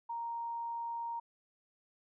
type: tone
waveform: sine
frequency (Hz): 932.3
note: A#5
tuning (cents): 0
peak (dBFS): -36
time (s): 0.09-1.2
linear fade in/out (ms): 10
effects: none